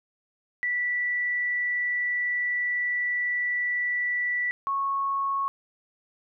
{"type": "tone pair in turn", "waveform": "sine", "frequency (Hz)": [1962, 1101.1], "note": ["B6", "C#6"], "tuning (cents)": [-12, -12], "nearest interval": "minor seventh", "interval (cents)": 1000, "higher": "first", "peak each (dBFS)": -24, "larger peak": "neither", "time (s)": [[0.63, 4.51], [4.67, 5.48]], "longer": "first", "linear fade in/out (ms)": 0, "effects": []}